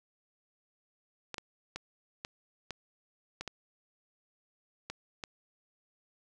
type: clicks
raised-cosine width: 0.2 ms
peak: -21 dBFS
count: 9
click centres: 1.343 / 1.382 / 1.76 / 2.249 / 2.707 / 3.41 / 3.477 / 4.9 / 5.238 s
effects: none